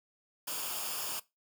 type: noise with comb filter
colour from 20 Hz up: white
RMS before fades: -37 dBFS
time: 0.47-1.2 s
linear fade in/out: 10 ms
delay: 0.5 ms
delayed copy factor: -0.65
effects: noise-tail reverb RT60 0.2 s tail -19 dB re dry